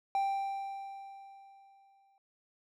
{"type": "tone with exponential decay", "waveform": "triangle", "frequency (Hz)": 786, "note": "G5", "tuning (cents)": 4, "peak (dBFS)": -25, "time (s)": [0.15, 2.18], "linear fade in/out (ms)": 1, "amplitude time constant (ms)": 440, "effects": []}